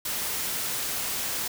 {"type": "noise", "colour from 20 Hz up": "white", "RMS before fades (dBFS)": -30, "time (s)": [0.05, 1.48], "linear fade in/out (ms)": 5, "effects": []}